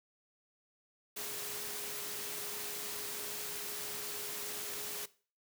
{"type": "tone in noise", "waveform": "sine", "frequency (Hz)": 415.3, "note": "G#4", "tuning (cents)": 0, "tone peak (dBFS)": -51, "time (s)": [1.16, 5.06], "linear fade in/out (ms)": 10, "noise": "white", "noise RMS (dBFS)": -41, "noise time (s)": [1.16, 5.06], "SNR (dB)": -13, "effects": ["noise-tail reverb RT60 0.4 s tail -19 dB re dry", "high-pass 100 Hz 12 dB/octave"]}